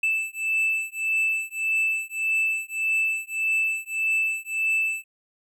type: beating tone pair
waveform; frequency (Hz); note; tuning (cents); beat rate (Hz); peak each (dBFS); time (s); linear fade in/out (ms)
triangle; 2637 / 2638.7; E7 / E7; 0 / +1; 1.7; -24; 0.03-5.04; 5
effects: none